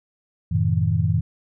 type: chord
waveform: sine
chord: F# diminished seventh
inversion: none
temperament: just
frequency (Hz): 92.5 / 111 / 133.2 / 159.84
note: F#2 / A2 / C3 / Eb3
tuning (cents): 0 / +16 / +31 / +47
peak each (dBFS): -22 / -22 / -28 / -22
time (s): 0.51-1.21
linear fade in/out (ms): 10
effects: none